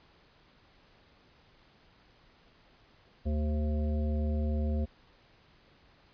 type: harmonic tone with a mistuned harmonic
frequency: 75.2 Hz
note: D2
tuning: 42 cents sharp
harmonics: 1 / 3 / 5 / 7 / 9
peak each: -28 / -35 / -44 / -42 / -47 dBFS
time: 3.25-4.86 s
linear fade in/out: 20 ms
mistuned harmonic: 5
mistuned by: +40 cents
effects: pink hiss -62 dBFS RMS until 6.13 s + resampled to 11025 Hz